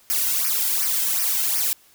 blue noise with flanger, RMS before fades -22 dBFS, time 0.1-1.73 s, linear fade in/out 0 ms, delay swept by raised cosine 0.26 to 1.76 ms, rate 2.7 Hz, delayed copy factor -1, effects white hiss -55 dBFS RMS until 1.94 s

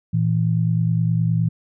sine tone pair together, 114.69 / 164.4 Hz, A#2 / E3, -28 / -4 cents, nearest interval tritone, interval 624 cents, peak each -19 dBFS, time 0.13-1.49 s, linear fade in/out 10 ms, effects none

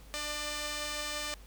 5% pulse tone pair together, 295.6 / 597 Hz, D4 / D5, +11 / +28 cents, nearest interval octave, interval 1217 cents, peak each -31 / -24 dBFS, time 0.14-1.34 s, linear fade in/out 0 ms, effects added 50 Hz sine -49 dBFS peak until 1.46 s + pink hiss -58 dBFS RMS until 1.46 s

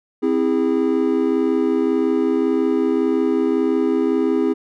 triangle chord, C augmented, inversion none, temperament just, 261.6 / 327 / 408.8 Hz, C4 / E4 / G#4, 0 / -14 / -27 cents, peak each -18 dBFS, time 0.22-4.54 s, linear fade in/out 20 ms, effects none

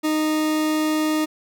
40% pulse tone, 309.2 Hz, D#4, 11 cents flat, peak -18 dBFS, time 0.03-1.26 s, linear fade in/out 20 ms, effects none

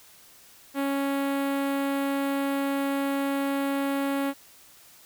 sawtooth tone with notch filter, 277.2 Hz, C#4, in tune, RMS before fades -27 dBFS, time 0.74-4.34 s, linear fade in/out 50 ms, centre 5700 Hz, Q 0.63, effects white hiss -53 dBFS RMS until 5.05 s

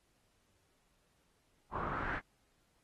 pink noise with low-pass filter sweep, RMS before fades -38 dBFS, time 1.71-2.21 s, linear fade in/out 50 ms, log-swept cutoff 1000 to 1800 Hz, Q 4.4, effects pink hiss -75 dBFS RMS until 2.83 s + AAC 32 kbps

